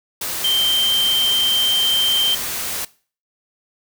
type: tone in noise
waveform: sine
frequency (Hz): 3136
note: G7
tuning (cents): 0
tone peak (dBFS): -15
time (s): 0.44-2.35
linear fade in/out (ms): 5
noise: white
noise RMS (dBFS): -25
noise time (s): 0.21-2.85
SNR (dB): +7
effects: noise-tail reverb RT60 0.4 s tail -20 dB re dry